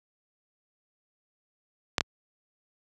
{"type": "clicks", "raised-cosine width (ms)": 0.2, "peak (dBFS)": -5, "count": 2, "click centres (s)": [1.982, 2.008], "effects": ["high-pass 60 Hz 12 dB/octave"]}